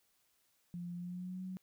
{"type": "tone with pitch glide", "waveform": "sine", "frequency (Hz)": [174.61, 186.06], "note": ["F3", "F#3"], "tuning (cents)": [0, 10], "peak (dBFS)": -40, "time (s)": [0.74, 1.57], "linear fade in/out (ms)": 0, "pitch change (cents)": 110, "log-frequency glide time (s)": [0.95, 1.43], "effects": ["white hiss -75 dBFS RMS until 1.62 s"]}